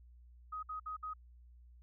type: tone bursts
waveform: sine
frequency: 1257 Hz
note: D#6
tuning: 17 cents sharp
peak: -39 dBFS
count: 4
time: 0.52-1.137 s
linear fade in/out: 10 ms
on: 110 ms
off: 59 ms
effects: added 60 Hz sine -56 dBFS peak until 1.82 s